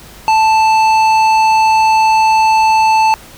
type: tone with tanh clipping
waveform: sine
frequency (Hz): 880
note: A5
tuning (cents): 0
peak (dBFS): -9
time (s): 0.28-3.14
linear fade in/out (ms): 0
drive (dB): 13
effects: added 50 Hz sine -44 dBFS peak until 3.37 s + pink hiss -37 dBFS RMS until 3.37 s